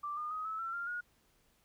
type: tone with pitch steps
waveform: sine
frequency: 1174.7 / 1215.4 / 1257.6 / 1301.2 / 1346.3 / 1392.9 / 1441.2 Hz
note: D6 / D#6 / D#6 / E6 / E6 / F6 / F#6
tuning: 0 / -41 / +18 / -23 / +36 / -5 / -46 cents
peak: -36 dBFS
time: 0.03-1.01 s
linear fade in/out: 10 ms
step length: 140 ms
effects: pink hiss -71 dBFS RMS until 1.64 s